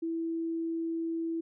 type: tone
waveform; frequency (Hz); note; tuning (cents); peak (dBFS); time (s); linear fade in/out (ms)
sine; 329.6; E4; 0; -30; 0.02-1.41; 10
effects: none